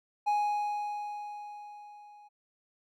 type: tone with level ramp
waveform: triangle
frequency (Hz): 830.6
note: G#5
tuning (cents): 0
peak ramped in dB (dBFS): -22 to -50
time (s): 0.26-2.29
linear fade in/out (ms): 20
effects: none